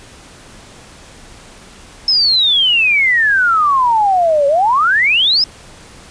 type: exponential two-way sweep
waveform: sine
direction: down then up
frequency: 5280 to 550 to 5280 Hz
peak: -9 dBFS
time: 2.08-5.44 s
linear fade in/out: 2 ms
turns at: 4.47 s
effects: pink hiss -39 dBFS RMS until 6.1 s + resampled to 22050 Hz